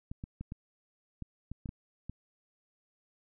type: clicks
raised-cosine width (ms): 5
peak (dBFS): -27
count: 9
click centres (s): 0.115 / 0.239 / 0.41 / 0.521 / 1.223 / 1.516 / 1.658 / 1.691 / 2.096
effects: none